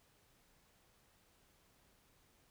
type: silence
effects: pink hiss -71 dBFS RMS until 2.5 s